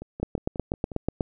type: two click trains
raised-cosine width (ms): 2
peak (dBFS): -11 / -23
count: 9 / 6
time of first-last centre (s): 0.23-1.208 / 0.02-0.918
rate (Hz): 8.18 / 5.57
effects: none